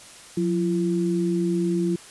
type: tone pair together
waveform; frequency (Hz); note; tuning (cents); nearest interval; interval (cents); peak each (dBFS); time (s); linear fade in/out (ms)
sine; 179.12 / 339.7; F3 / F4; +44 / -48; major seventh; 1108; -23; 0.37-1.96; 5
effects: white hiss -45 dBFS RMS until 2.1 s + resampled to 24000 Hz